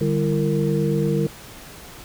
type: tone cluster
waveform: sine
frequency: 150.4 / 198.6 / 336.5 / 458.7 Hz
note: D3 / G3 / E4 / A#4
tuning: +42 / +23 / +36 / -28 cents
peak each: -21 / -24 / -26 / -24 dBFS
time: 0.01-1.27 s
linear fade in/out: 2 ms
effects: pink hiss -41 dBFS RMS until 2.04 s